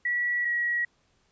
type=tone pair in turn; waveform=sine; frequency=1938 / 1913.5 Hz; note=B6 / A#6; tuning=-33 / +45 cents; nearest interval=unison; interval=22 cents; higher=first; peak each=-24 dBFS; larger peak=neither; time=0.05-0.45 / 0.45-0.85 s; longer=neither; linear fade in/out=5 ms; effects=pink hiss -68 dBFS RMS until 1.31 s + resampled to 16000 Hz